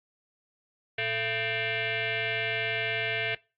sine tone with frequency modulation, 116 Hz, A#2, 8 cents flat, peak -27 dBFS, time 0.98-3.35 s, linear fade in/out 5 ms, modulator 558 Hz, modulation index 5, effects noise-tail reverb RT60 0.3 s tail -23 dB re dry + AAC 48 kbps

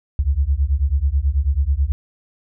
sine beating tone pair, 65.4 / 74.6 Hz, C2 / D2, 0 / +28 cents, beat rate 9.2 Hz, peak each -18 dBFS, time 0.19-1.92 s, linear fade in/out 0 ms, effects none

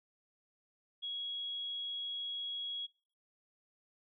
sine tone, 3322 Hz, G#7, in tune, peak -37 dBFS, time 1.02-2.87 s, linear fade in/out 20 ms, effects noise-tail reverb RT60 0.6 s tail -26 dB re dry

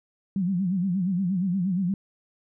sine tone with vibrato, 185 Hz, F#3, in tune, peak -22 dBFS, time 0.36-1.94 s, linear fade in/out 2 ms, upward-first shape sine, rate 8.5 Hz, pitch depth 130 cents each way, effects none

